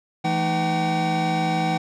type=tone cluster; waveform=square; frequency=166.6 / 218.6 / 311.3 / 762 Hz; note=E3 / A3 / D#4 / G5; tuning=+19 / -11 / +1 / -49 cents; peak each=-25 / -32 / -30 / -24 dBFS; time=0.24-1.78 s; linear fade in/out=10 ms; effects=low-pass 5000 Hz 12 dB/octave